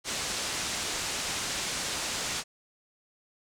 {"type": "low-pass noise", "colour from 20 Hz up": "white", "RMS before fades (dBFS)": -33, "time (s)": [0.04, 2.44], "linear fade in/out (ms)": 50, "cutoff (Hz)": 7900, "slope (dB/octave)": 24, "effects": []}